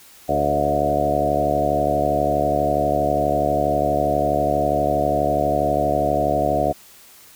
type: harmonic tone with a mistuned harmonic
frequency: 72.3 Hz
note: D2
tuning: 27 cents flat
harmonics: 1 / 2 / 3 / 4 / 5 / 6 / 7 / 8 / 9 / 10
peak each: -30 / -29 / -32 / -27 / -30 / -29 / -29 / -25 / -22 / -22 dBFS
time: 0.28-6.73 s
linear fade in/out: 20 ms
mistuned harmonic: 8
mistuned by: -17 cents
effects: white hiss -47 dBFS RMS until 7.35 s